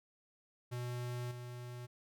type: tone with level steps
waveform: square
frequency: 122.5 Hz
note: B2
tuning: 14 cents flat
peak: -39 / -45 dBFS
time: 0.71-1.87 s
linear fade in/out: 20 ms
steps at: 1.31 s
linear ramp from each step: 5 ms
effects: none